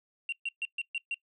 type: tone bursts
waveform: sine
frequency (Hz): 2755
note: F7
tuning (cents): -24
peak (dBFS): -28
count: 6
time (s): 0.29-1.144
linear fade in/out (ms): 2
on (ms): 34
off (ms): 130
effects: noise-tail reverb RT60 0.1 s tail -22 dB re dry + tanh soft clip ceiling -27 dBFS